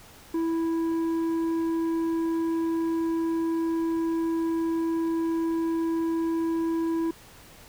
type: tone with tanh clipping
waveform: sine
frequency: 329.1 Hz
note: E4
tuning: 3 cents flat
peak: -25 dBFS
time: 0.34-7.11 s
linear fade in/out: 5 ms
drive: 7 dB
effects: pink hiss -50 dBFS RMS until 7.68 s